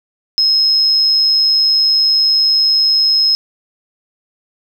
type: tone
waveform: sine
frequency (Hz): 5150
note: E8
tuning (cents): -41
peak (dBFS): -9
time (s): 0.38-3.35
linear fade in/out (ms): 0
effects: 7-bit